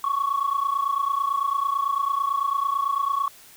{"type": "tone pair together", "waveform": "sine", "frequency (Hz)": [1100, 1129], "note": ["C#6", "C#6"], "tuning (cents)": [-14, 31], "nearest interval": "unison", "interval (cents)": 45, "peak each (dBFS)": -23, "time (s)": [0.04, 3.28], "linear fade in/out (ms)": 2, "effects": ["tanh soft clip ceiling -16 dBFS", "white hiss -49 dBFS RMS until 3.56 s"]}